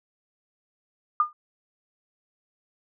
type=tone with exponential decay; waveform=sine; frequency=1212 Hz; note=D#6; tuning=46 cents flat; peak=-14 dBFS; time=1.2-1.33 s; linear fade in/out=2 ms; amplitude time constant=27 ms; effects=none